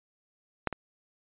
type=clicks; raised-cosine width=0.5 ms; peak=-11 / -20 dBFS; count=2; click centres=0.673 / 0.727 s; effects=resampled to 8000 Hz